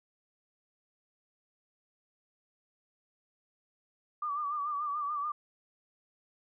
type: tone with vibrato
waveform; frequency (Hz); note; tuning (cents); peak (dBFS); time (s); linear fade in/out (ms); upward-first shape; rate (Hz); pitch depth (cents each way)
sine; 1174.7; D6; 0; -31; 4.22-5.32; 5; sine; 6.9; 65
effects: none